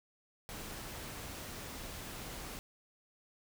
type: noise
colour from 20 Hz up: pink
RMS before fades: -45 dBFS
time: 0.49-2.59 s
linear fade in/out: 0 ms
effects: none